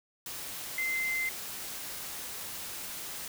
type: tone in noise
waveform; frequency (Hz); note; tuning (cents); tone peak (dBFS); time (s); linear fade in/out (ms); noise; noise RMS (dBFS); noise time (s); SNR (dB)
sine; 2075; C7; -15; -29; 0.78-1.29; 2; white; -40; 0.26-3.28; +8
effects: none